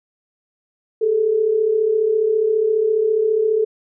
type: tone pair together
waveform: sine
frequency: 405.3 / 440 Hz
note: G#4 / A4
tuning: -42 / 0 cents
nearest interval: minor second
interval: 142 cents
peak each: -22 / -15 dBFS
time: 1.01-3.65 s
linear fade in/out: 10 ms
effects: none